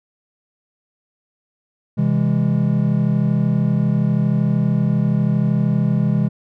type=chord; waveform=triangle; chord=C augmented; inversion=none; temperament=just; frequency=130.81 / 163.52 / 204.4 Hz; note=C3 / E3 / G#3; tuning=0 / -14 / -27 cents; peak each=-17 dBFS; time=1.97-6.29 s; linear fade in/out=20 ms; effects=none